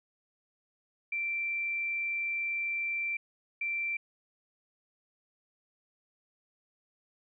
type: tone bursts at uneven times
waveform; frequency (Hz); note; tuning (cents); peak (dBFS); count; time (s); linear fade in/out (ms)
sine; 2349; D7; 0; -30; 2; 1.12-3.17 / 3.61-3.97; 5
effects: none